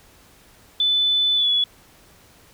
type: tone with pitch glide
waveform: sine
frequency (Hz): 3500 to 3402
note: A7 to G#7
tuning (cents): -10 to +41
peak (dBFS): -16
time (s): 0.8-1.64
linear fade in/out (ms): 2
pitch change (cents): -49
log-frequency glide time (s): 1.35-1.49
effects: pink hiss -52 dBFS RMS until 2.53 s